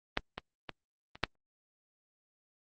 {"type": "clicks", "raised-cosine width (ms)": 0.3, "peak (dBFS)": [-11, -20, -22, -30, -9], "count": 5, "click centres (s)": [0.174, 0.38, 0.693, 1.155, 1.237], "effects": ["Opus 24 kbps"]}